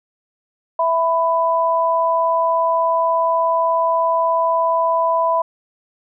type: tone pair together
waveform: sine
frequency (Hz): 659.3 / 995.9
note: E5 / B5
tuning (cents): 0 / +14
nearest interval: perfect fifth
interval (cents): 714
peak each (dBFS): -18 / -16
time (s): 0.79-5.42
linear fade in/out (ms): 5
effects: none